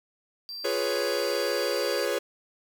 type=tone; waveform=triangle; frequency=4699 Hz; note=D8; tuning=in tune; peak=-34 dBFS; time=0.49-2.05 s; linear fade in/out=0 ms
type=chord; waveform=45% pulse; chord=C# dominant seventh; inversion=first; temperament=equal; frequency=349.2 / 415.3 / 493.9 / 554.4 Hz; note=E#4 / G#4 / B4 / C#5; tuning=0 / 0 / 0 / 0 cents; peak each=-34 / -31 / -31 / -30 dBFS; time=0.64-2.19 s; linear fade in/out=10 ms
effects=9-bit